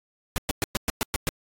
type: noise bursts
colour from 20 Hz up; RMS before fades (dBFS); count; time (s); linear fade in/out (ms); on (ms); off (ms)
pink; -25; 8; 0.36-1.29; 0; 20; 110
effects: AAC 64 kbps